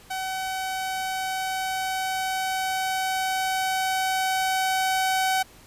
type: tone with level ramp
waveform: sawtooth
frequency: 757 Hz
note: F#5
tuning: 39 cents sharp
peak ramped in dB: -24 to -17 dBFS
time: 0.1-5.43 s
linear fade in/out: 10 ms
effects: pink hiss -51 dBFS RMS until 5.66 s + resampled to 32000 Hz